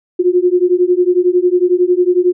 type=beating tone pair; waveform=sine; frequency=353.4 / 364.4 Hz; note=F4 / F#4; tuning=+21 / -26 cents; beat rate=11 Hz; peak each=-12 dBFS; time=0.19-2.33 s; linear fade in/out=10 ms; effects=none